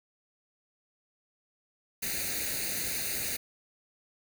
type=noise with comb filter; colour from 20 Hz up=white; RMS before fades=-33 dBFS; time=2.02-3.37 s; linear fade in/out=10 ms; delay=0.46 ms; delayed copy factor=+0.8; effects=none